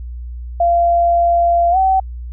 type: tone with pitch glide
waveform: sine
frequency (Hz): 688 to 763.4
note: F5 to G5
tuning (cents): -26 to -46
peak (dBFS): -10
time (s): 0.6-2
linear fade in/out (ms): 5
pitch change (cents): +180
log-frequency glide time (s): 1.71-1.77
effects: added 60 Hz sine -25 dBFS peak until 2.32 s